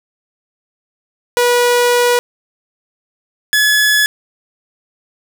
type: tone pair in turn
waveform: sawtooth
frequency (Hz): 485.7 / 1704.1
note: B4 / G#6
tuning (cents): -29 / +44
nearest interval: octave + minor seventh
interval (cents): 2173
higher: second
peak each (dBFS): -6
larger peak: neither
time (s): 1.37-2.19 / 3.53-4.06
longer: first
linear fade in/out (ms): 0
effects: none